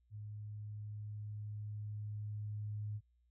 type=tone with level ramp; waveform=sine; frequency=105.2 Hz; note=G#2; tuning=23 cents sharp; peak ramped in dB=-44 to -38 dBFS; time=0.1-3.01 s; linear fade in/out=50 ms; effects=added 60 Hz sine -70 dBFS peak until 3.3 s